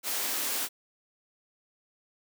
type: high-pass noise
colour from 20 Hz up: white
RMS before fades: -31 dBFS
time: 0.03-0.69 s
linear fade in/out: 50 ms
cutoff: 220 Hz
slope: 48 dB/octave
effects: none